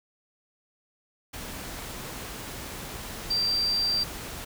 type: tone in noise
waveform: sine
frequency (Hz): 4704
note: D8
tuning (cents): +2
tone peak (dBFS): -23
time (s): 3.3-4.04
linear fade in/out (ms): 10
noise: pink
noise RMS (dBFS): -38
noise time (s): 1.33-4.45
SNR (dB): +12
effects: none